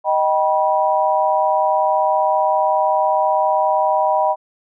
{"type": "chord", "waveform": "sine", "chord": "Eb augmented", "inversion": "none", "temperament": "just", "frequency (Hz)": [622.3, 777.8, 972.3], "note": ["Eb5", "G5", "B5"], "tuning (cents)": [0, -14, -27], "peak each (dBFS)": -18, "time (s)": [0.04, 4.36], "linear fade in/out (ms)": 50, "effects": []}